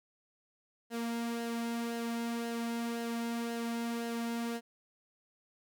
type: tone with flanger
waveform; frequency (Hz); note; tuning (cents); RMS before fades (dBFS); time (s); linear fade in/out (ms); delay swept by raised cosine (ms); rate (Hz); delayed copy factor
sawtooth; 233.1; A#3; 0; -36; 0.9-4.61; 50; 0.84 to 2.64; 1.9; -0.5
effects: none